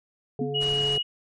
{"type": "harmonic tone", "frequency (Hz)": 142, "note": "C#3", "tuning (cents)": 42, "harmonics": [1, 3, 5], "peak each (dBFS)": [-32, -29, -39], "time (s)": [0.39, 0.98], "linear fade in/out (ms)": 2}
{"type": "tone with exponential decay", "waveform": "sine", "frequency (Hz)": 249.6, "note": "B3", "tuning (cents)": 19, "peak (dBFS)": -22, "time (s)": [0.41, 0.61], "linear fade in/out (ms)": 5, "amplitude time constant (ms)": 42}
{"type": "tone", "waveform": "sine", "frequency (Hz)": 2900, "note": "F#7", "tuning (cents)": -35, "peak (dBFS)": -23, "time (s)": [0.54, 1.03], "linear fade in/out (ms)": 20}
{"type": "noise", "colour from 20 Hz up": "pink", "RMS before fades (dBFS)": -38, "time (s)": [0.6, 0.98], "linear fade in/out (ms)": 20}
{"effects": ["MP3 48 kbps"]}